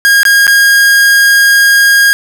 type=tone with dropouts; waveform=45% pulse; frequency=1628 Hz; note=G#6; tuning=35 cents flat; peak=-4 dBFS; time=0.05-2.13 s; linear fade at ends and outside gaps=0 ms; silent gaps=0.232-0.252 / 0.468-0.478 s; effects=7-bit